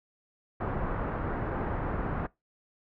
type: low-pass noise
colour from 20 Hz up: pink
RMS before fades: -32 dBFS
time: 0.6-2.27 s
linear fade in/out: 10 ms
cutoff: 1500 Hz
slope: 24 dB/octave
effects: noise-tail reverb RT60 0.2 s tail -22 dB re dry